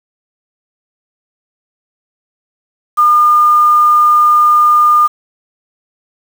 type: tone with quantisation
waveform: sine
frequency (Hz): 1210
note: D#6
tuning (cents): -49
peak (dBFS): -5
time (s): 2.97-5.08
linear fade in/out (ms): 20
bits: 5
effects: none